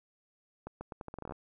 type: accelerating click train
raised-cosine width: 1 ms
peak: -27 dBFS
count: 13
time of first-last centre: 0.67-1.322 s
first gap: 140 ms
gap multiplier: 0.8
effects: none